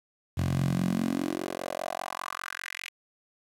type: tone with high-pass filter sweep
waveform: 10% pulse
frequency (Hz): 45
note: F#1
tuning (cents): -47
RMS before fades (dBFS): -31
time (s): 0.37-2.89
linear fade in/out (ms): 10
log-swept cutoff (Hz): 97 to 2400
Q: 3.7
effects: resampled to 32000 Hz + 8-bit